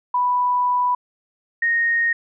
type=tone pair in turn; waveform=sine; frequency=987.8 / 1859.3 Hz; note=B5 / A#6; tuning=0 / -5 cents; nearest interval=major seventh; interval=1095 cents; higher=second; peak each=-16 dBFS; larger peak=neither; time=0.14-0.95 / 1.62-2.13 s; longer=first; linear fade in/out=5 ms; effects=none